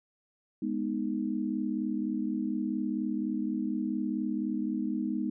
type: chord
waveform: sine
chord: G# minor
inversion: none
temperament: equal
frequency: 207.7 / 246.9 / 311.1 Hz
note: G#3 / B3 / D#4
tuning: 0 / 0 / 0 cents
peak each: -33 dBFS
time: 0.62-5.3 s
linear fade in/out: 5 ms
effects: none